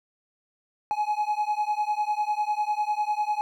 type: beating tone pair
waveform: triangle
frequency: 837 / 847 Hz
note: G#5 / G#5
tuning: +13 / +34 cents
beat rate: 10 Hz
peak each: -25 dBFS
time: 0.91-3.41 s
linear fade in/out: 0 ms
effects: none